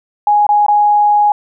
sine tone with dropouts, 830.6 Hz, G#5, in tune, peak -7 dBFS, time 0.27-1.32 s, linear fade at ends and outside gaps 2 ms, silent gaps 0.467-0.49 / 0.664-0.683 s, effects none

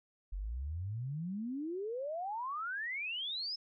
sine exponential sweep, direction up, 43.65 to 5274 Hz, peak -36 dBFS, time 0.32-3.56 s, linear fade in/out 10 ms, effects none

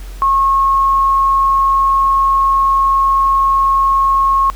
sine tone, 1088 Hz, C#6, 33 cents flat, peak -9 dBFS, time 0.22-4.5 s, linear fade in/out 0 ms, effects added 45 Hz sine -26 dBFS peak until 4.55 s + pink hiss -40 dBFS RMS until 4.55 s

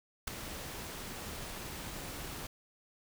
pink noise with ADSR envelope, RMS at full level -32 dBFS, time 0.27-2.47 s, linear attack 9 ms, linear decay 4 ms, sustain -11 dB, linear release 5 ms, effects none

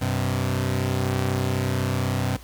sawtooth tone pair together, 95.97 / 128.1 Hz, G2 / C3, -36 / -36 cents, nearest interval perfect fourth, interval 500 cents, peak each -21 dBFS, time 0.01-2.37 s, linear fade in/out 10 ms, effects added 60 Hz sine -43 dBFS peak until 2.43 s + pink hiss -48 dBFS RMS until 2.43 s

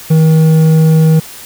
sine tone with hard clipping, 159 Hz, D#3, 38 cents sharp, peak -6 dBFS, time 0.1-1.2 s, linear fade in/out 10 ms, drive 6 dB, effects white hiss -31 dBFS RMS until 1.45 s

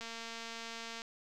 click train, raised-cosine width 0.2 ms, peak -27 dBFS, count 232, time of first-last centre 0.01-1.019 s, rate 229 Hz, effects none

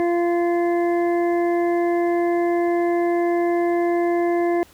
harmonic tone, 345.2 Hz, F4, 20 cents flat, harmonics 1 / 2 / 3 / 5 / 6, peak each -18 / -24 / -34 / -36 / -36 dBFS, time 0-4.63 s, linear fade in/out 0 ms, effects pink hiss -51 dBFS RMS until 4.73 s + high-pass 60 Hz 12 dB/octave

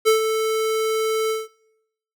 square tone with ADSR envelope, 440 Hz, A4, in tune, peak -12 dBFS, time 0.05-1.48 s, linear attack 30 ms, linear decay 120 ms, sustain -8 dB, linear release 180 ms, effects noise-tail reverb RT60 0.8 s tail -22 dB re dry

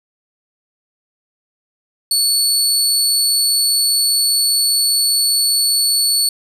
25% pulse tone, 4435 Hz, C#8, in tune, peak -8 dBFS, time 2.11-6.29 s, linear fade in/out 2 ms, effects none

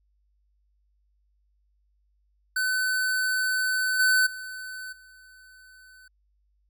square tone with level steps, 1513 Hz, F#6, 38 cents sharp, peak -24 / -19 / -36 / -50 dBFS, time 2.56-6.08 s, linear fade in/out 5 ms, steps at 3.99 / 4.26 / 4.92 s, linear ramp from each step 10 ms, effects added 50 Hz sine -65 dBFS peak until 6.69 s

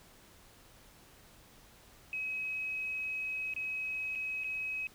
sine tone with dropouts, 2547 Hz, D#7, 40 cents sharp, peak -34 dBFS, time 2.13-4.87 s, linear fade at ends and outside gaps 1 ms, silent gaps 3.538-3.563 / 4.152-4.156 / 4.437-4.443 s, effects pink hiss -59 dBFS RMS until 4.94 s

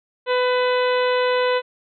harmonic tone with a mistuned harmonic, 499.7 Hz, B4, 20 cents sharp, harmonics 1 / 2 / 3 / 4 / 5 / 6 / 7 / 8, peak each -18 / -24 / -28 / -30 / -32 / -34 / -35 / -36 dBFS, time 0.26-1.62 s, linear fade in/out 50 ms, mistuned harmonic 5, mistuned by +25 cents, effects none

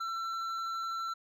sine tone with hard clipping, 1344 Hz, E6, 33 cents sharp, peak -35 dBFS, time 0-1.14 s, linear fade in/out 10 ms, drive 7 dB, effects none

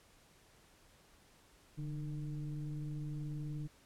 sine tone with frequency modulation, 146.83 Hz, D3, in tune, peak -38 dBFS, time 1.77-3.68 s, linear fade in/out 20 ms, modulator 157 Hz, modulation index 0.67, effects pink hiss -65 dBFS RMS until 3.85 s + low-pass 12000 Hz 12 dB/octave

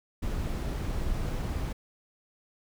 brown noise, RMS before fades -31 dBFS, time 0.22-1.73 s, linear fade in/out 10 ms, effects none

